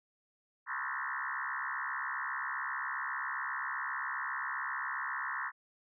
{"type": "tone with frequency modulation", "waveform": "sine", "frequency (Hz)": 1433, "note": "F6", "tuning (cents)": 44, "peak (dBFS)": -34, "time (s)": [0.66, 5.52], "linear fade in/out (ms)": 50, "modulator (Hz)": 67.5, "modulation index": 6.8, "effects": []}